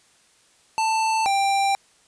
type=tone pair in turn; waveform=square; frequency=886 / 789.3 Hz; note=A5 / G5; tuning=+12 / +12 cents; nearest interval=major second; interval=200 cents; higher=first; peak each=-20 / -19 dBFS; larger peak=second; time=0.78-1.26 / 1.26-1.75 s; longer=second; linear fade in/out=0 ms; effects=white hiss -58 dBFS RMS until 2.07 s + resampled to 22050 Hz